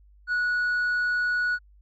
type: tone with tanh clipping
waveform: sine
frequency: 1465 Hz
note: F#6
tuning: 18 cents flat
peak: -23 dBFS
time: 0.27-1.59 s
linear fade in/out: 50 ms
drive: 2 dB
effects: added 50 Hz sine -52 dBFS peak until 1.81 s